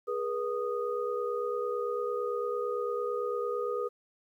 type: tone cluster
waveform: sine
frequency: 414.6 / 483.5 / 1239 Hz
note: G#4 / B4 / D#6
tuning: -3 / -37 / -8 cents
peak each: -34 / -32 / -37 dBFS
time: 0.07-3.89 s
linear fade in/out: 20 ms
effects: 11-bit